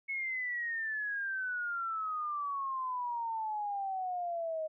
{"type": "exponential sweep", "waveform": "sine", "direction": "down", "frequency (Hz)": [2201, 622.3], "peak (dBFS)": -33, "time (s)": [0.08, 4.68], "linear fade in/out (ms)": 20, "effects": []}